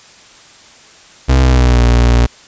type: tone with pitch glide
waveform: 35% pulse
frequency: 65.2 to 59.79 Hz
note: C2 to A#1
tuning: -5 to +45 cents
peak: -5 dBFS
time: 1.28-2.27 s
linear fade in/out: 20 ms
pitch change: -150 cents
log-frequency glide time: 1.42-1.81 s
effects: white hiss -41 dBFS RMS until 2.47 s + resampled to 16000 Hz